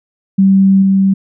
sine tone with level steps, 193.5 Hz, G3, 22 cents flat, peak -5 / -7 dBFS, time 0.38-1.14 s, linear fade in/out 10 ms, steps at 0.82 s, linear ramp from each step 5 ms, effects none

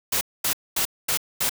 white noise bursts, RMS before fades -23 dBFS, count 5, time 0.12-1.495 s, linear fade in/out 5 ms, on 91 ms, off 230 ms, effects none

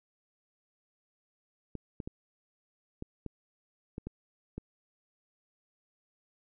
clicks, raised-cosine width 3 ms, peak -25 dBFS, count 8, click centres 1.753 / 2.002 / 2.075 / 3.024 / 3.263 / 3.981 / 4.07 / 4.58 s, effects none

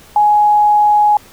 sine tone, 836 Hz, G#5, 11 cents sharp, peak -7 dBFS, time 0.16-1.17 s, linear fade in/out 2 ms, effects pink hiss -42 dBFS RMS until 1.32 s

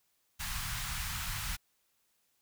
pink band-stop noise, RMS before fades -37 dBFS, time 0.39-1.57 s, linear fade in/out 20 ms, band 150 to 1000 Hz, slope 24 dB/octave, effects white hiss -75 dBFS RMS until 2.41 s

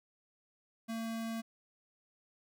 square tone, 226.5 Hz, A#3, 50 cents flat, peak -37 dBFS, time 0.88-1.42 s, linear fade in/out 20 ms, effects none

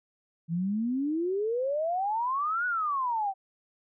sine exponential two-way sweep, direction up then down, 160.4 to 1487 to 755 Hz, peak -26 dBFS, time 0.48-3.34 s, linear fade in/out 50 ms, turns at 2.66 s, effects none

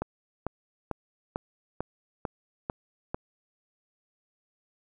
click train, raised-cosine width 1 ms, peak -16 dBFS, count 8, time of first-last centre 0.02-3.145 s, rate 2.24 Hz, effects none

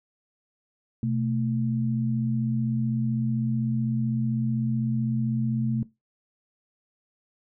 sine tone pair together, 126.3 / 222.1 Hz, B2 / A3, +39 / +16 cents, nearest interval minor seventh, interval 977 cents, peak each -26 dBFS, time 1.03-5.83 s, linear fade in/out 2 ms, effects noise-tail reverb RT60 0.2 s tail -18 dB re dry

